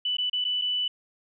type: tone with dropouts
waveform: sine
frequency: 2980 Hz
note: F#7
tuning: 12 cents sharp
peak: -24 dBFS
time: 0.05-0.88 s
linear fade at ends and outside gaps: 5 ms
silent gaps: 0.169-0.183 / 0.298-0.33 / 0.443-0.449 / 0.615-0.619 s
effects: none